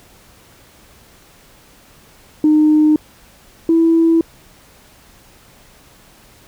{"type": "tone pair in turn", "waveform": "sine", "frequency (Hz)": [305.8, 329.2], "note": ["D#4", "E4"], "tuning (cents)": [-30, -2], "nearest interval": "minor second", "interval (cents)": 128, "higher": "second", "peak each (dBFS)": [-7, -8], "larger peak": "first", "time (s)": [[2.44, 2.96], [3.69, 4.21]], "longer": "neither", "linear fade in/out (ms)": 2, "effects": ["tanh soft clip ceiling -4 dBFS", "pink hiss -47 dBFS RMS until 6.47 s"]}